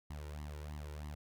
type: tone with flanger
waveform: sawtooth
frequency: 74.6 Hz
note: D2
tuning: 28 cents sharp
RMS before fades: -45 dBFS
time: 0.1-1.15 s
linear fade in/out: 5 ms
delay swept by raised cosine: 0.98 to 2.18 ms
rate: 3.1 Hz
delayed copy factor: +0.85
effects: none